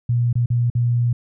sine tone with dropouts, 120 Hz, B2, 49 cents flat, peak -15 dBFS, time 0.09-1.13 s, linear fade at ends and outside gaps 5 ms, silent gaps 0.329-0.354 / 0.46-0.502 / 0.701-0.751 s, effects none

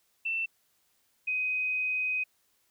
sine tone pair in turn, 2678 / 2511 Hz, E7 / D#7, +27 / +15 cents, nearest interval minor second, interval 112 cents, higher first, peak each -28 / -27 dBFS, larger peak second, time 0.25-0.46 / 1.27-2.24 s, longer second, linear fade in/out 10 ms, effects white hiss -71 dBFS RMS until 2.7 s

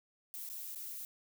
violet noise with dropouts, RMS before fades -44 dBFS, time 0.34-1.05 s, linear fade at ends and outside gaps 0 ms, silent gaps 0.49-0.499 / 0.748-0.758 s, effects none

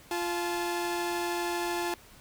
sawtooth tone pair together, 348.2 / 864.1 Hz, F4 / A5, -5 / -32 cents, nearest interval octave + major third, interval 1573 cents, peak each -27 / -30 dBFS, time 0.11-1.94 s, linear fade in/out 2 ms, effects pink hiss -54 dBFS RMS until 2.2 s

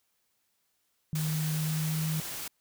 sine tone with pitch glide, 155.56 to 157.46 Hz, D#3 to D#3, 0 to +21 cents, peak -28 dBFS, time 1.13-2.2 s, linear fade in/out 0 ms, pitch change +21 cents, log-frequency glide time 1.51-1.99 s
white noise, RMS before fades -38 dBFS, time 1.15-2.48 s, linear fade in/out 5 ms
effects white hiss -75 dBFS RMS until 2.6 s

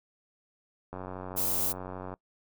click train, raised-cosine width 1 ms, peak -25 dBFS, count 113, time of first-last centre 0.93-2.14 s, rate 92.6 Hz
violet noise, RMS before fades -29 dBFS, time 1.36-1.73 s, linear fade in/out 20 ms
effects noise-tail reverb RT60 0.1 s tail -23 dB re dry

